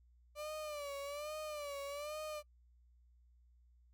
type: tone with vibrato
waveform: 35% pulse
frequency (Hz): 587.3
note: D5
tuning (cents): 0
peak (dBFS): -40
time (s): 0.35-2.43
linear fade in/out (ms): 50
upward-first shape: sine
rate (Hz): 1.2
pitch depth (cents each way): 87
effects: noise-tail reverb RT60 0.1 s tail -24 dB re dry + added 60 Hz sine -64 dBFS peak until 3.93 s